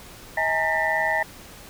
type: tone cluster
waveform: sine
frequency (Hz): 639 / 828 / 910 / 1802 / 1959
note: D#5 / G#5 / A#5 / A6 / B6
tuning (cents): +46 / -5 / -42 / +41 / -15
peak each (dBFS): -27 / -28 / -29 / -25 / -26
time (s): 0.37-1.23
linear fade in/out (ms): 5
effects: pink hiss -44 dBFS RMS until 1.69 s